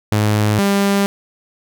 sawtooth tone pair in turn, 105.9 / 199.28 Hz, G#2 / G3, +34 / +29 cents, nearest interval major seventh, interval 1095 cents, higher second, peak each -9 dBFS, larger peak neither, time 0.12-0.59 / 0.59-1.06 s, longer neither, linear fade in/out 0 ms, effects none

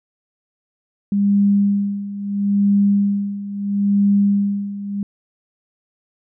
sine tone with tremolo, 201.2 Hz, G3, 45 cents sharp, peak -11 dBFS, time 1.12-5.03 s, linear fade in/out 2 ms, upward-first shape sine, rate 0.75 Hz, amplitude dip 80%, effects none

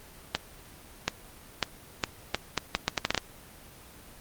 accelerating click train, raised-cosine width 0.2 ms, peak -6 dBFS, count 13, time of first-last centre 0.35-3.178 s, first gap 730 ms, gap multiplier 0.75, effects pink hiss -50 dBFS RMS until 4.2 s + Opus 24 kbps

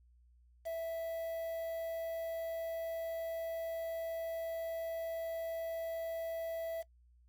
triangle tone with quantisation, 659.3 Hz, E5, in tune, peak -34 dBFS, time 0.65-6.83 s, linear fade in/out 20 ms, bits 9, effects noise-tail reverb RT60 0.1 s tail -21 dB re dry + added 60 Hz sine -62 dBFS peak until 7.28 s

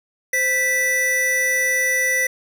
square tone pair together, 517.2 / 1972 Hz, C5 / B6, -20 / -3 cents, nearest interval octave + major seventh, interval 2317 cents, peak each -28 / -18 dBFS, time 0.33-2.27 s, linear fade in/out 5 ms, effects none

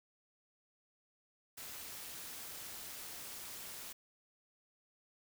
white noise with amplitude modulation, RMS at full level -45 dBFS, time 1.57-3.93 s, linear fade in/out 10 ms, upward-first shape sine, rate 225 Hz, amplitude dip 55%, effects none

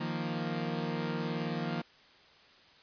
sawtooth chord, Eb suspended second, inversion none, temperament equal, 155.56 / 174.61 / 233.1 Hz, Eb3 / F3 / Bb3, 0 / 0 / 0 cents, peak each -33 dBFS, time 0-1.82 s, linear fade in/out 10 ms, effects white hiss -59 dBFS RMS until 2.82 s + resampled to 11025 Hz

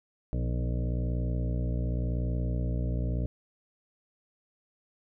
harmonic tone with a mistuned harmonic, 60.9 Hz, B1, 24 cents flat, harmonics 1 / 2 / 3 / 4 / 5 / 7 / 8 / 9 / 10, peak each -29 / -32 / -38 / -41 / -42 / -46 / -47 / -49 / -46 dBFS, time 0.33-3.26 s, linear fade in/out 0 ms, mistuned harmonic 3, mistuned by -47 cents, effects none

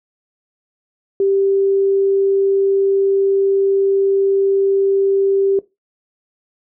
sine tone, 392 Hz, G4, in tune, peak -12 dBFS, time 1.2-5.59 s, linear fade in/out 2 ms, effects noise-tail reverb RT60 0.2 s tail -18 dB re dry

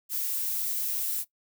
violet noise, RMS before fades -30 dBFS, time 0.09-1.25 s, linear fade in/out 50 ms, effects noise-tail reverb RT60 0.1 s tail -18 dB re dry

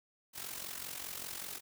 white noise with amplitude modulation, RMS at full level -40 dBFS, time 0.33-1.61 s, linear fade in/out 50 ms, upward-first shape sine, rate 45.1 Hz, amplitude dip 70%, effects none

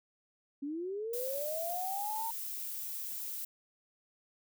sine linear sweep, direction up, 272.7 to 928 Hz, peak -35 dBFS, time 0.62-2.31 s, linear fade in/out 10 ms
violet noise, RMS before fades -40 dBFS, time 1.13-3.45 s, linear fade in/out 5 ms
effects none

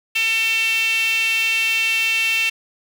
sawtooth tone with high-pass filter, 448.4 Hz, A4, 33 cents sharp, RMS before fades -19 dBFS, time 0.15-2.5 s, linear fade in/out 10 ms, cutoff 2600 Hz, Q 9.2, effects none

